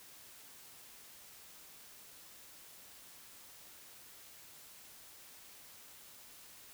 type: silence
effects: white hiss -56 dBFS RMS until 6.73 s